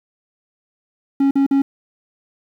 triangle tone bursts, 275.3 Hz, C#4, 12 cents flat, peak -10 dBFS, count 3, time 1.2-1.62 s, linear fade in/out 5 ms, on 110 ms, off 45 ms, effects 8-bit

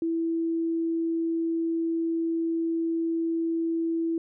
sine tone, 330.1 Hz, E4, 2 cents sharp, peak -24 dBFS, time 0.02-4.18 s, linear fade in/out 2 ms, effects none

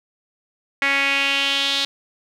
sawtooth tone with band-pass filter sweep, 277.2 Hz, C#4, in tune, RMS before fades -20 dBFS, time 0.82-1.85 s, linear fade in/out 2 ms, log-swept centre 2100 to 3800 Hz, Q 3.9, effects none

